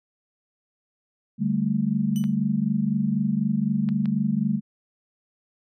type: chord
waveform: sine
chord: D suspended fourth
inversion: none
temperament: equal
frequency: 146.83 / 196 / 220 Hz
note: D3 / G3 / A3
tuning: 0 / 0 / 0 cents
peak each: -28 / -24 / -24 dBFS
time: 1.38-4.61 s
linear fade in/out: 50 ms
type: tone with exponential decay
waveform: 15% pulse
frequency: 2991 Hz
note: F#7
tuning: 18 cents sharp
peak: -28 dBFS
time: 2.16-2.35 s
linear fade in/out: 0 ms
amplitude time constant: 41 ms
type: clicks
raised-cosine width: 0.3 ms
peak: -25 dBFS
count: 3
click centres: 2.24 / 3.889 / 4.057 s
effects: none